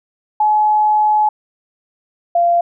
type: tone pair in turn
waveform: sine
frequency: 850 / 690.2 Hz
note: G#5 / F5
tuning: +40 / -21 cents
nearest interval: major third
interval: 361 cents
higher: first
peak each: -10 dBFS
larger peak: neither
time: 0.4-1.29 / 2.35-2.61 s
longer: first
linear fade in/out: 5 ms
effects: none